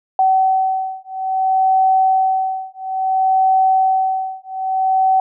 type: beating tone pair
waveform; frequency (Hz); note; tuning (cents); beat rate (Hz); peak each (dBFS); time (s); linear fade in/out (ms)
sine; 760 / 760.59; F#5 / F#5; +46 / +48; 0.59; -16; 0.19-5.2; 2
effects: none